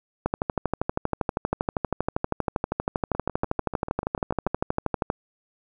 two click trains, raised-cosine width 1 ms, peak -17 / -9 dBFS, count 10 / 62, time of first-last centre 3.15-4.472 / 0.26-5.101 s, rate 6.81 / 12.6 Hz, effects none

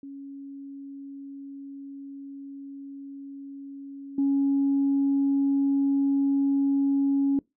sine tone with level steps, 277.2 Hz, C#4, in tune, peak -37 / -19 dBFS, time 0.03-7.39 s, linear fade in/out 2 ms, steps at 4.18 s, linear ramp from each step 5 ms, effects noise-tail reverb RT60 0.2 s tail -23 dB re dry + tanh soft clip ceiling -16 dBFS

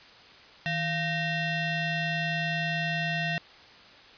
25% pulse ring-modulated tone, 850 Hz, G#5, 40 cents sharp, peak -20 dBFS, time 0.66-3.38 s, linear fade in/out 0 ms, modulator 1010 Hz, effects white hiss -51 dBFS RMS until 4.17 s + resampled to 11025 Hz

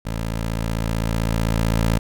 15% pulse tone with level ramp, 55.7 Hz, A1, 22 cents sharp, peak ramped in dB -18 to -10 dBFS, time 0.05-1.99 s, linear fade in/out 10 ms, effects none

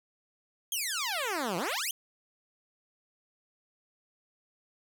10% pulse exponential two-way sweep, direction down then up, 3322 to 161.6 to 3322 Hz, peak -22 dBFS, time 0.72-1.91 s, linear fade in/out 2 ms, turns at 1.57 s, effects none

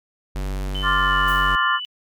square tone, 48.02 Hz, G1, 35 cents flat, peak -24 dBFS, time 0.35-1.56 s, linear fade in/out 10 ms
sine tone with pitch glide, 3044 to 2974 Hz, F#7 to F#7, +48 to +8 cents, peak -27 dBFS, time 0.75-1.85 s, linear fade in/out 0 ms, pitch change -40 cents, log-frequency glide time 0.92-1.15 s
sine chord, D minor seventh, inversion third, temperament equal, 1046.5 / 1174.7 / 1396.9 / 1760 Hz, C6 / D6 / F6 / A6, 0 / 0 / 0 / 0 cents, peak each -22 dBFS, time 0.82-1.8 s, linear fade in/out 50 ms
violet noise with exponential decay, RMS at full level -33 dBFS, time 1.28-1.64 s, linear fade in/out 2 ms, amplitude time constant 77 ms
effects MP3 96 kbps

